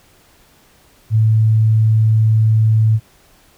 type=tone; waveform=sine; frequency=110 Hz; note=A2; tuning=in tune; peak=-9 dBFS; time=1.1-3 s; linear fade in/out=50 ms; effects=pink hiss -51 dBFS RMS until 3.57 s